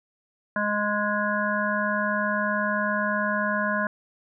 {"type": "harmonic tone", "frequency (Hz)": 207.7, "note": "G#3", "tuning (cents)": 0, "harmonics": [1, 3, 5, 7, 8], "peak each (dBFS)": [-29, -29, -29, -29, -29], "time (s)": [0.56, 3.87], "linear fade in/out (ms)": 2, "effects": []}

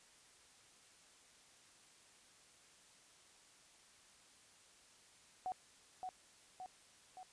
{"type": "tone with echo", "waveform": "sine", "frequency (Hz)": 743, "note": "F#5", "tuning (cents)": 7, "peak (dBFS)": -38, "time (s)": [5.46, 5.52], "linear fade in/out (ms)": 0, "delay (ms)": 570, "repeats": 3, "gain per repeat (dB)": -4, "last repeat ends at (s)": 7.23, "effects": ["white hiss -65 dBFS RMS until 7.32 s", "resampled to 22050 Hz"]}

